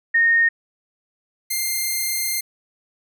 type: tone pair in turn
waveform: sine / 5% pulse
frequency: 1846 / 2104 Hz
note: A#6 / C7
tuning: -17 / +9 cents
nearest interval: major second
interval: 226 cents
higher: second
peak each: -13 / -11 dBFS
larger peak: second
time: 0.14-0.49 / 1.5-2.41 s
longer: second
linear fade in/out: 10 ms
effects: none